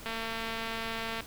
click train, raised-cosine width 0.3 ms, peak -20 dBFS, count 260, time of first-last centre 0.06-1.206 s, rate 226 Hz, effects pink hiss -47 dBFS RMS until 1.26 s

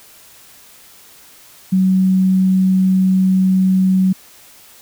sine tone, 187.9 Hz, F#3, 27 cents sharp, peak -10 dBFS, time 1.72-4.13 s, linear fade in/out 10 ms, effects white hiss -44 dBFS RMS until 4.81 s

